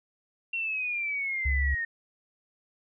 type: exponential sweep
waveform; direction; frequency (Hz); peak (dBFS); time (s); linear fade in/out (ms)
sine; down; 2744 to 1828; -28; 0.53-1.85; 5
type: tone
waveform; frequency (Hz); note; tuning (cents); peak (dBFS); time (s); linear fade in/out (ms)
sine; 69; C#2; -7; -24; 1.45-1.75; 10
effects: none